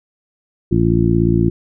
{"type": "harmonic tone", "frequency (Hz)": 57, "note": "A#1", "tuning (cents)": -38, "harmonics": [1, 2, 3, 4, 5, 6], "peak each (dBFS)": [-21, -17, -17, -21, -21, -17], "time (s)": [0.71, 1.5], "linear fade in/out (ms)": 10, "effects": []}